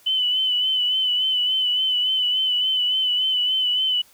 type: tone with vibrato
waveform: sine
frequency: 3013 Hz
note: F#7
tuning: 31 cents sharp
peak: -18 dBFS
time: 0.06-4.02 s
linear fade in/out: 10 ms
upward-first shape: sine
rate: 3.5 Hz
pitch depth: 38 cents each way
effects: white hiss -54 dBFS RMS until 4.13 s